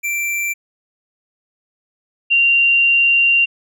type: tone pair in turn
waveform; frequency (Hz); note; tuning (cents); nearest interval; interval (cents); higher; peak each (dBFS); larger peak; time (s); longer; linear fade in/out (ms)
square / sine; 2349 / 2769; D7 / F7; 0 / -15; minor third; 285; second; -19 / -10; second; 0.03-0.54 / 2.3-3.46; second; 20
effects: none